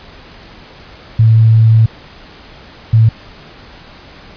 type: tone bursts at uneven times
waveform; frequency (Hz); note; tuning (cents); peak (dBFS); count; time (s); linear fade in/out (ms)
sine; 111.8; A2; +28; -4; 2; 1.19-1.86 / 2.93-3.09; 5
effects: pink hiss -37 dBFS RMS until 4.36 s + resampled to 11025 Hz